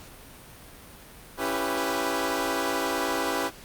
15% pulse chord, C# half-diminished seventh, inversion none, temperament equal with one note detuned, 277.2 / 333.1 / 392 / 493.9 Hz, C#4 / E4 / G4 / B4, 0 / +18 / 0 / 0 cents, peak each -25 dBFS, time 1.37-3.51 s, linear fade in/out 50 ms, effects pink hiss -47 dBFS RMS until 3.64 s + Opus 48 kbps

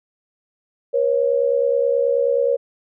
sine tone pair together, 480.4 / 549.8 Hz, B4 / C#5, -48 / -14 cents, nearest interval major second, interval 234 cents, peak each -18 dBFS, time 0.93-2.57 s, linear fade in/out 20 ms, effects none

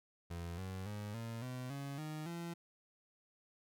30% pulse tone with pitch steps, 85.5 / 94.32 / 104.05 / 114.79 / 126.63 / 139.7 / 154.11 / 170.02 Hz, F2 / F#2 / G#2 / A#2 / B2 / C#3 / D#3 / F3, -36 / +34 / +4 / -26 / +44 / +14 / -16 / -46 cents, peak -39 dBFS, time 0.3-2.54 s, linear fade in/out 10 ms, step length 280 ms, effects none

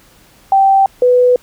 sine tone pair in turn, 779 / 495.9 Hz, G5 / B4, -11 / +7 cents, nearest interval minor sixth, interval 782 cents, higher first, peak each -6 dBFS, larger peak neither, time 0.52-0.86 / 1.02-1.36 s, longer neither, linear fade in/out 2 ms, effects pink hiss -47 dBFS RMS until 1.42 s

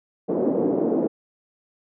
white band-pass noise, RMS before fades -22 dBFS, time 0.28-1.08 s, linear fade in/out 20 ms, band 210 to 480 Hz, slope 24 dB/octave, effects none

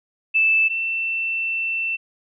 sine tone pair in turn, 2637 / 2680 Hz, E7 / E7, 0 / +28 cents, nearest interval unison, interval 28 cents, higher second, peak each -14 / -21 dBFS, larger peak first, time 0.34-0.69 / 0.69-1.97 s, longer second, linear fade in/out 20 ms, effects none

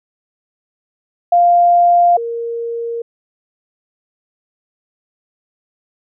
sine tone pair in turn, 698 / 465.9 Hz, F5 / A#4, -1 / -1 cents, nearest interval perfect fifth, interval 700 cents, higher first, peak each -7 / -19 dBFS, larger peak first, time 1.32-2.17 / 2.17-3.02 s, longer neither, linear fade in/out 5 ms, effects none

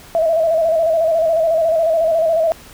sine tone with vibrato, 651 Hz, E5, 22 cents flat, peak -12 dBFS, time 0.15-2.52 s, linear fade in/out 0 ms, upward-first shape square, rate 14 Hz, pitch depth 47 cents each way, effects pink hiss -41 dBFS RMS until 2.73 s

